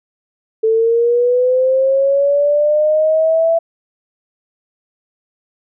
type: linear sweep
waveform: sine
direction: up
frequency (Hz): 440 to 667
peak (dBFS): -10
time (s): 0.63-3.59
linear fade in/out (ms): 10
effects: none